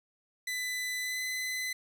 sawtooth tone with pitch glide, 2000 to 2020 Hz, B6 to B6, +21 to +39 cents, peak -29 dBFS, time 0.47-1.73 s, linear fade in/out 5 ms, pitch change +18 cents, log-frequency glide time 1.01-1.23 s, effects none

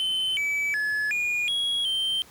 triangle tone with pitch steps, 3062 / 2296 / 1709 / 2437 / 3318 / 3130 Hz, G7 / D7 / G#6 / D#7 / G#7 / G7, -41 / -40 / +49 / -37 / -2 / -3 cents, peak -22 dBFS, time 0-2.22 s, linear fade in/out 0 ms, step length 370 ms, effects pink hiss -51 dBFS RMS until 2.3 s + high-pass 60 Hz 12 dB/octave

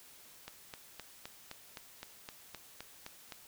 click train, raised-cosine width 0.2 ms, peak -26 dBFS, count 12, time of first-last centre 0.48-3.322 s, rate 3.87 Hz, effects white hiss -57 dBFS RMS until 3.47 s

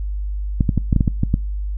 clicks, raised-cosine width 5 ms, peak -3 dBFS, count 9, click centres 0.608 / 0.692 / 0.777 / 0.928 / 0.963 / 1.008 / 1.078 / 1.234 / 1.341 s, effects noise-tail reverb RT60 0.4 s tail -26 dB re dry + added 50 Hz sine -21 dBFS peak until 1.77 s

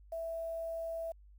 sine tone with quantisation, 659.3 Hz, E5, in tune, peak -36 dBFS, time 0.12-1.12 s, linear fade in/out 5 ms, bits 10, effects added 50 Hz sine -55 dBFS peak until 1.38 s

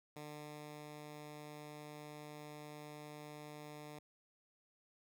10% pulse tone with ADSR envelope, 149.6 Hz, D3, 32 cents sharp, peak -39 dBFS, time 0.16-3.99 s, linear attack 5 ms, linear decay 680 ms, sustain -2 dB, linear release 4 ms, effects none

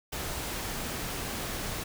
pink noise, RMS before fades -35 dBFS, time 0.12-1.84 s, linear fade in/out 10 ms, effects none

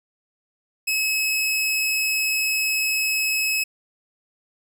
sawtooth tone, 2574 Hz, E7, 42 cents flat, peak -17 dBFS, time 0.87-3.64 s, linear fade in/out 10 ms, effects none

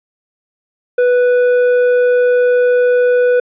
sine tone with hard clipping, 493.2 Hz, B4, 2 cents flat, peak -10 dBFS, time 0.98-3.4 s, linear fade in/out 5 ms, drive 6 dB, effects resampled to 8000 Hz

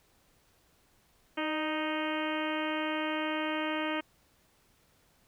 harmonic tone with a mistuned harmonic, 311.1 Hz, D#4, in tune, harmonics 1 / 2 / 3 / 4 / 5 / 6 / 7 / 8 / 9 / 10, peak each -34 / -37 / -39 / -40 / -41 / -42 / -42 / -43 / -44 / -44 dBFS, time 1.37-4.01 s, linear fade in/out 10 ms, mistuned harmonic 2, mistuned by -31 cents, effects pink hiss -67 dBFS RMS until 5.27 s

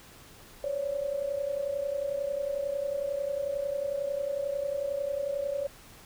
sine tone pair together, 538.9 / 570 Hz, C#5 / C#5, -49 / +48 cents, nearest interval minor second, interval 97 cents, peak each -34 / -30 dBFS, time 0.64-5.67 s, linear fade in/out 2 ms, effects pink hiss -52 dBFS RMS until 6.05 s

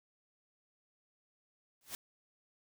white noise with exponential growth, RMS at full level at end -38 dBFS, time 1.81-1.95 s, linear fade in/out 1 ms, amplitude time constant 30 ms, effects none

